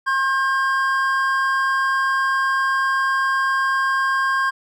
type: tone pair together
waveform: triangle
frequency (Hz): 1072.2 / 1600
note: C6 / G6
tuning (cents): +42 / +35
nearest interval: perfect fifth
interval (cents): 693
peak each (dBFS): -18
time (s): 0.06-4.51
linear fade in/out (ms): 20
effects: none